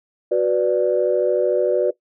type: chord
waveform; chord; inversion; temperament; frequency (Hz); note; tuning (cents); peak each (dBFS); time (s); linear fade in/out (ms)
sine; B minor; second; equal; 370 / 493.9 / 587.3; F#4 / B4 / D5; 0 / 0 / 0; -19; 0.31-1.91; 10
effects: noise-tail reverb RT60 0.1 s tail -18 dB re dry + tanh soft clip ceiling -6 dBFS